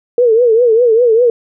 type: tone with vibrato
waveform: sine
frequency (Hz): 466.2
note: A#4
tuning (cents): 0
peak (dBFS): -6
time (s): 0.18-1.3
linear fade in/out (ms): 2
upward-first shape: triangle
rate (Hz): 5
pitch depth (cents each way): 140
effects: none